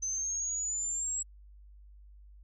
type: exponential sweep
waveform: sine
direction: up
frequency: 6130 to 7710 Hz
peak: -31 dBFS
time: 0.02-1.23 s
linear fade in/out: 10 ms
effects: added 50 Hz sine -51 dBFS peak until 2.43 s